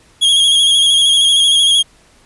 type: tone with vibrato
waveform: 45% pulse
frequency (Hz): 3287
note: G#7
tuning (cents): -19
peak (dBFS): -8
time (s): 0.21-1.83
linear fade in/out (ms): 20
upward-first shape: square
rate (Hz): 13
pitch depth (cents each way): 30
effects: pink hiss -49 dBFS RMS until 2.25 s + resampled to 24000 Hz